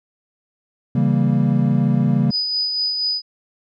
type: chord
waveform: triangle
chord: C# diminished seventh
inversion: none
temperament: equal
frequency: 138.59 / 164.81 / 196 / 233.1 Hz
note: C#3 / E3 / G3 / Bb3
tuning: 0 / 0 / 0 / 0 cents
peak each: -16 / -20 / -18 / -18 dBFS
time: 0.95-2.31 s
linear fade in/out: 5 ms
type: tone with tremolo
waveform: sine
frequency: 4974 Hz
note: D#8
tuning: 1 cent flat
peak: -17 dBFS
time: 2.3-3.22 s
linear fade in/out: 50 ms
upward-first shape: sine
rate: 4.2 Hz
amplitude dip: 35%
effects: none